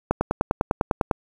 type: click train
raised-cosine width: 1 ms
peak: -5 dBFS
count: 11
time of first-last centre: 0.11-1.112 s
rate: 9.98 Hz
effects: 7-bit